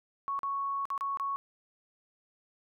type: tone with dropouts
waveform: sine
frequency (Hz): 1108.7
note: C#6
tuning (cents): 0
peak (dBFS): -30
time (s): 0.28-1.36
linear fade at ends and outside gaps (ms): 0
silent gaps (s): 0.391-0.432 / 0.854-0.903 / 0.978-1.009 / 1.172-1.198
effects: none